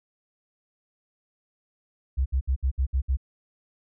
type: tone bursts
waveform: sine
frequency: 66 Hz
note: C2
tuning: 16 cents sharp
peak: -20 dBFS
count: 7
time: 2.17-3.171 s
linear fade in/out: 20 ms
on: 89 ms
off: 63 ms
effects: none